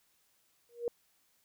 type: tone with exponential growth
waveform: sine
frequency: 474.2 Hz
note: A#4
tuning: 30 cents sharp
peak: -27 dBFS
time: 0.69-0.88 s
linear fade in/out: 1 ms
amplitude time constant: 41 ms
effects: white hiss -72 dBFS RMS until 1.44 s